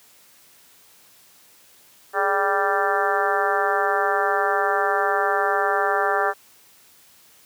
harmonic tone with a mistuned harmonic, 196 Hz, G3, in tune, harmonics 2 / 3 / 4 / 5 / 6 / 7 / 8 / 9, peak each -26 / -27 / -24 / -31 / -26 / -27 / -28 / -28 dBFS, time 2.13-6.34 s, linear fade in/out 50 ms, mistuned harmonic 2, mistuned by +100 cents, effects white hiss -53 dBFS RMS until 7.45 s + high-pass 80 Hz 12 dB/octave

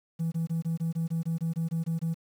triangle tone bursts, 164.5 Hz, E3, 3 cents flat, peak -23 dBFS, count 13, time 0.19-2.144 s, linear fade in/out 20 ms, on 130 ms, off 22 ms, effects tanh soft clip ceiling -22 dBFS + 9-bit

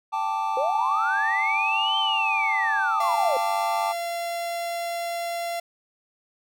triangle chord, G suspended second, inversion none, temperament equal, 784 / 880 / 1174.7 Hz, G5 / A5 / D6, 0 / 0 / 0 cents, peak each -28 / -24 / -28 dBFS, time 0.12-3.93 s, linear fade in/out 20 ms
sine linear two-way sweep, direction up then down, 490.9 to 3136 to 490.9 Hz, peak -23 dBFS, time 0.57-3.37 s, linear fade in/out 2 ms, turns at 1.98 s
45% pulse tone, 685 Hz, F5, 34 cents flat, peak -27 dBFS, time 3-5.6 s, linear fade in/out 5 ms
effects none

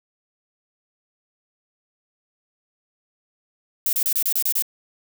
violet noise bursts, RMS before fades -21 dBFS, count 8, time 3.86-4.623 s, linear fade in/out 2 ms, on 70 ms, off 29 ms, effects none

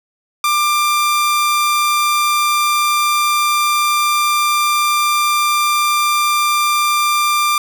sawtooth tone, 1189 Hz, D6, 21 cents sharp, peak -9 dBFS, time 0.44-7.58 s, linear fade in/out 2 ms, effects none

